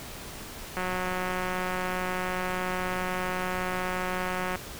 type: click train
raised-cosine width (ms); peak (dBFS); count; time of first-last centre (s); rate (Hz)
0.5; -16; 694; 0.77-4.557; 183
effects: pink hiss -41 dBFS RMS until 4.79 s